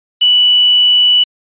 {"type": "tone with quantisation", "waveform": "sine", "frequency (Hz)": 2960, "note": "F#7", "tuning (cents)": 0, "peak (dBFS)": -6, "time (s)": [0.21, 1.24], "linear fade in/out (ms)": 10, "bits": 5, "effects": ["resampled to 8000 Hz"]}